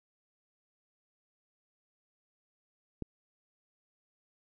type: click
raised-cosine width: 3 ms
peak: -23 dBFS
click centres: 3.023 s
effects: none